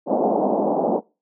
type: band-pass noise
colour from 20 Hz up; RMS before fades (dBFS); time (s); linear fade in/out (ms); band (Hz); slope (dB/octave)
white; -20; 0.06-1.01; 50; 190 to 810; 48
effects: noise-tail reverb RT60 0.3 s tail -24 dB re dry